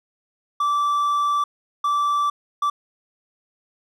triangle tone bursts at uneven times, 1164 Hz, D6, 16 cents flat, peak -16 dBFS, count 3, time 0.6-1.44 / 1.84-2.3 / 2.62-2.7 s, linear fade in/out 5 ms, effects none

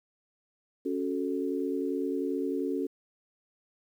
sine chord, F# minor, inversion second, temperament equal, 277.2 / 370 / 440 Hz, C#4 / F#4 / A4, 0 / 0 / 0 cents, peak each -31 / -33 / -34 dBFS, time 0.85-2.87 s, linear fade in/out 10 ms, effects 10-bit

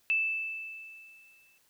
sine tone with exponential decay, 2637 Hz, E7, in tune, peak -23 dBFS, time 0.1-1.58 s, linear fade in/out 0 ms, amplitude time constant 320 ms, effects white hiss -68 dBFS RMS until 1.69 s

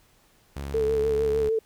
sawtooth tone with pitch glide, 69.9 to 71.37 Hz, C#2 to D2, +15 to -49 cents, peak -28 dBFS, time 0.56-1.49 s, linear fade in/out 5 ms, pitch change +36 cents, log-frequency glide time 0.72-1.33 s
sine tone with vibrato, 440 Hz, A4, in tune, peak -21 dBFS, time 0.74-1.59 s, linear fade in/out 5 ms, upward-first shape triangle, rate 6.6 Hz, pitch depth 43 cents each way
effects pink hiss -61 dBFS RMS until 1.65 s

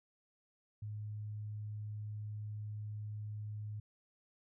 sine tone, 105.7 Hz, G#2, 31 cents sharp, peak -40 dBFS, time 0.82-3.8 s, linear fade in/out 5 ms, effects none

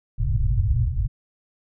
white low-pass noise, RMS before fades -21 dBFS, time 0.18-1.08 s, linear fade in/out 20 ms, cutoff 130 Hz, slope 96 dB/octave, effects none

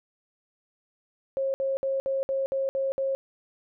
sine tone bursts, 540 Hz, C#5, 45 cents flat, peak -24 dBFS, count 8, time 1.37-3.15 s, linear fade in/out 0 ms, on 170 ms, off 60 ms, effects none

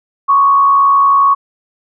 sine tone with frequency modulation, 1112 Hz, C#6, 5 cents sharp, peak -6 dBFS, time 0.28-1.35 s, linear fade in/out 20 ms, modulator 71 Hz, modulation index 0.43, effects none

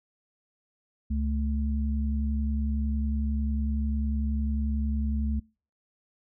sine tone pair together, 69.16 / 218.5 Hz, C#2 / A3, -3 / -12 cents, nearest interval octave + minor sixth, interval 1991 cents, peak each -26 / -31 dBFS, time 1.1-5.4 s, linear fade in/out 10 ms, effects noise-tail reverb RT60 0.4 s tail -26 dB re dry

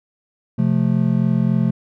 triangle chord, F major, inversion second, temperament just, 130.96 / 174.61 / 218.3 Hz, C3 / F3 / A3, +2 / 0 / -13 cents, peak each -17 dBFS, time 0.58-1.71 s, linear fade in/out 10 ms, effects none

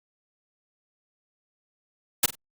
white noise with echo, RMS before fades -19 dBFS, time 2.23-2.26 s, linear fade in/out 5 ms, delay 47 ms, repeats 2, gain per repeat -14 dB, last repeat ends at 2.354 s, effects Opus 48 kbps

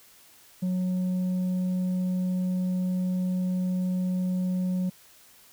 triangle tone with tanh clipping, 183.2 Hz, F#3, 17 cents flat, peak -25 dBFS, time 0.62-4.9 s, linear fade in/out 10 ms, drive 8 dB, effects white hiss -55 dBFS RMS until 5.52 s

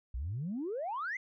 sine exponential sweep, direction up, 55 to 2133 Hz, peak -33 dBFS, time 0.14-1.17 s, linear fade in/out 5 ms, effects tanh soft clip ceiling -30 dBFS

